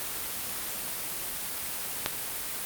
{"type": "click", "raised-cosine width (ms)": 0.2, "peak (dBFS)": -8, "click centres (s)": 2.061, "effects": ["white hiss -34 dBFS RMS until 2.65 s", "Opus 32 kbps"]}